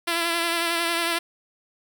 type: tone with vibrato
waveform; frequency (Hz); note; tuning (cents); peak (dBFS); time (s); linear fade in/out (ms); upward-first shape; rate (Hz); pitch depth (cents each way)
5% pulse; 337.7; E4; +42; -11; 0.07-1.19; 10; sine; 11; 28
effects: none